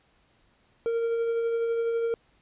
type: tone with tremolo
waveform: triangle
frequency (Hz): 462.1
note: A#4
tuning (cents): -15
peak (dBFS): -21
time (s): 0.86-2.14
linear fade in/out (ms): 0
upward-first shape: triangle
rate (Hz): 12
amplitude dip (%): 30
effects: pink hiss -65 dBFS RMS until 2.41 s + resampled to 8000 Hz